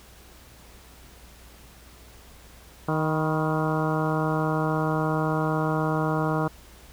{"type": "harmonic tone with a mistuned harmonic", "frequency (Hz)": 156.2, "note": "D#3", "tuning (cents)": 7, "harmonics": [1, 2, 3, 4, 5, 6, 7, 8, 9], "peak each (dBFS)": [-26, -29, -31, -32, -33, -34, -34, -35, -36], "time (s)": [2.88, 6.48], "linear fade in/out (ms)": 5, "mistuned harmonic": 6, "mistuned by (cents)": 64, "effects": ["added 60 Hz sine -51 dBFS peak until 6.92 s", "pink hiss -51 dBFS RMS until 6.92 s"]}